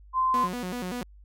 sine tone, 1037 Hz, C6, 16 cents flat, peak -21 dBFS, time 0.13-0.49 s, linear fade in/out 50 ms
sawtooth tone with vibrato, 211.1 Hz, G#3, 29 cents sharp, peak -27 dBFS, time 0.34-1.03 s, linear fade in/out 2 ms, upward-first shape square, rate 5.2 Hz, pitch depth 260 cents each way
effects added 50 Hz sine -48 dBFS peak until 1.24 s

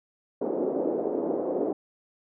pink band-pass noise, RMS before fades -28 dBFS, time 0.41-1.73 s, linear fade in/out 5 ms, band 300 to 570 Hz, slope 24 dB/octave, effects none

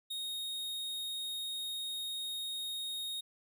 45% pulse tone, 3729 Hz, A#7, in tune, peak -37 dBFS, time 0.1-3.21 s, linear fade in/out 10 ms, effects none

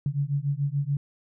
sine beating tone pair, 138.59 / 145.49 Hz, C#3 / D3, 0 / -16 cents, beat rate 6.9 Hz, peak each -27 dBFS, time 0.06-0.97 s, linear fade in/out 2 ms, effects none

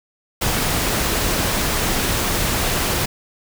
pink noise, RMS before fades -20 dBFS, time 0.41-3.06 s, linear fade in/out 10 ms, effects none

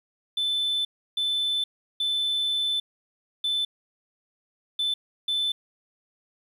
sine tone bursts at uneven times, 3520 Hz, A7, in tune, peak -21 dBFS, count 6, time 0.37-0.85 / 1.17-1.64 / 2-2.8 / 3.44-3.65 / 4.79-4.94 / 5.28-5.52 s, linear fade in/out 5 ms, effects tanh soft clip ceiling -21 dBFS + 9-bit

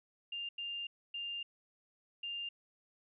sine tone bursts at uneven times, 2800 Hz, F7, 4 cents sharp, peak -38 dBFS, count 4, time 0.32-0.49 / 0.58-0.87 / 1.14-1.43 / 2.23-2.49 s, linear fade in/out 5 ms, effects none

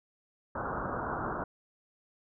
white low-pass noise, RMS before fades -35 dBFS, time 0.55-1.44 s, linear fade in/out 5 ms, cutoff 1500 Hz, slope 96 dB/octave, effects none

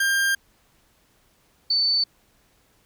40% pulse / sine tone pair in turn, 1597 / 4517 Hz, G6 / C#8, +32 / +32 cents, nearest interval octave + tritone, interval 1800 cents, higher second, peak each -18 dBFS, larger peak neither, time 0-0.35 / 1.7-2.04 s, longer first, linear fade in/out 5 ms, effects pink hiss -62 dBFS RMS until 2.85 s

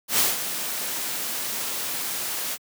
white noise with ADSR envelope, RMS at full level -19 dBFS, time 0.08-2.58 s, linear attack 110 ms, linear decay 170 ms, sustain -10 dB, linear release 49 ms, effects high-pass 150 Hz 12 dB/octave

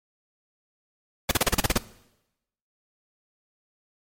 pink noise bursts, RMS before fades -20 dBFS, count 9, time 1.29-1.778 s, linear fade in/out 5 ms, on 24 ms, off 34 ms, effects noise-tail reverb RT60 0.9 s tail -19 dB re dry + MP3 64 kbps

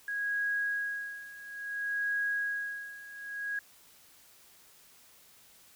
sine tone with tremolo, 1650 Hz, G#6, 12 cents flat, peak -28 dBFS, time 0.08-3.59 s, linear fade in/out 2 ms, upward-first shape sine, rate 0.59 Hz, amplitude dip 85%, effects white hiss -59 dBFS RMS until 5.75 s

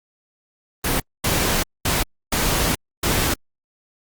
pink noise bursts at uneven times, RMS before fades -20 dBFS, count 5, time 0.84-1 / 1.24-1.63 / 1.85-2.03 / 2.32-2.75 / 3.03-3.34 s, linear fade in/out 5 ms, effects Opus 32 kbps

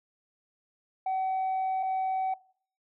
sine tone pair in turn, 758 / 758 Hz, F#5 / F#5, +42 / +42 cents, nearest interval unison, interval 0 cents, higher neither, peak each -25 dBFS, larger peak neither, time 1.06-1.83 / 1.83-2.34 s, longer first, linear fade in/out 5 ms, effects noise-tail reverb RT60 0.5 s tail -21 dB re dry + tanh soft clip ceiling -25 dBFS

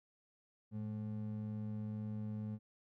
triangle ring-modulated tone, 161.1 Hz, E3, 39 cents flat, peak -34 dBFS, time 0.71-2.59 s, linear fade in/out 50 ms, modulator 51 Hz, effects none

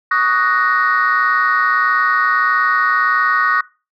sine chord, D# minor seventh, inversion third, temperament equal with one note detuned, 1122.9 / 1244.5 / 1480 / 1864.7 Hz, C#6 / D#6 / F#6 / A#6, +22 / 0 / 0 / 0 cents, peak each -17 dBFS, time 0.11-3.61 s, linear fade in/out 5 ms, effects noise-tail reverb RT60 0.3 s tail -21 dB re dry + tanh soft clip ceiling -5 dBFS

